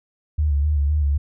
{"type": "tone with vibrato", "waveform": "sine", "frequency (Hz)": 73.42, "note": "D2", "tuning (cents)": 0, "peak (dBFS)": -16, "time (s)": [0.38, 1.18], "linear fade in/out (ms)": 10, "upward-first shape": "square", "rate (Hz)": 3.9, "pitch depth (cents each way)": 51, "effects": []}